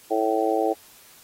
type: harmonic tone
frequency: 110 Hz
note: A2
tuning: in tune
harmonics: 3 / 4 / 5 / 6 / 7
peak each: -26 / -25 / -27 / -29 / -25 dBFS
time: 0.1-0.74 s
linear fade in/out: 20 ms
effects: white hiss -51 dBFS RMS until 1.23 s + AAC 48 kbps